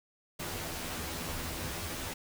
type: noise with comb filter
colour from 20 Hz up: pink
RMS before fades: -38 dBFS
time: 0.39-2.14 s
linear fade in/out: 10 ms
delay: 12 ms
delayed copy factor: +0.95
effects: none